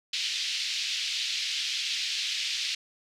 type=band-pass noise; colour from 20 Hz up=white; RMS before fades=-31 dBFS; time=0.13-2.75 s; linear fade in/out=5 ms; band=2500 to 4800 Hz; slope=24 dB/octave; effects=none